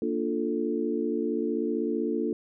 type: chord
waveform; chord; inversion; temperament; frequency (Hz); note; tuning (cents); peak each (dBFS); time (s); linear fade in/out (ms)
sine; Bb major seventh; none; equal; 233.1 / 293.7 / 349.2 / 440; Bb3 / D4 / F4 / A4; 0 / 0 / 0 / 0; -31; 0.02-2.33; 2
effects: none